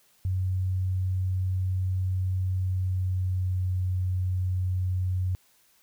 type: tone with pitch glide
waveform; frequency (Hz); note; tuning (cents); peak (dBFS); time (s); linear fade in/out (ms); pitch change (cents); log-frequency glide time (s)
sine; 93.1 to 92.03; F#2 to F#2; +11 to -9; -24; 0.25-5.35; 0; -20; 2.53-3.72
effects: white hiss -63 dBFS RMS until 5.82 s